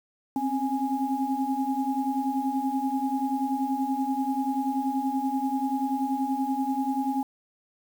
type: tone cluster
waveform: sine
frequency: 260.7 / 271.1 / 829 Hz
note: C4 / C#4 / G#5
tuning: -6 / -38 / -3 cents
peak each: -29 dBFS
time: 0.36-7.23 s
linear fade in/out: 2 ms
effects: 8-bit